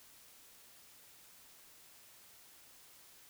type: silence
effects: white hiss -60 dBFS RMS until 3.29 s